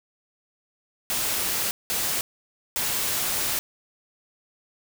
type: noise bursts at uneven times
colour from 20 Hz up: white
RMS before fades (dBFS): -26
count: 3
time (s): 1.1-1.71 / 1.9-2.21 / 2.76-3.59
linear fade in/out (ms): 0
effects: none